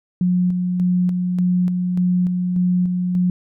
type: tone with tremolo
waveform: sine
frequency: 180 Hz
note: F#3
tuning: 47 cents flat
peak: -14 dBFS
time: 0.21-3.3 s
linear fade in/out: 2 ms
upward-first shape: square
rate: 1.7 Hz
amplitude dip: 35%
effects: none